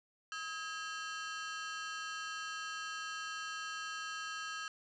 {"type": "ring-modulated tone", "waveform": "sawtooth", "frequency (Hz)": 1453, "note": "F#6", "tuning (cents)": -32, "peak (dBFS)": -33, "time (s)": [0.32, 4.68], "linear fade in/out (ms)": 0, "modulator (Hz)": 178, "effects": ["resampled to 16000 Hz", "10-bit"]}